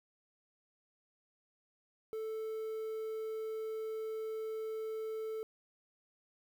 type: tone with quantisation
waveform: triangle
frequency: 440 Hz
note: A4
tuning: in tune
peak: -35 dBFS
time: 2.13-5.43 s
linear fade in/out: 0 ms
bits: 10
effects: none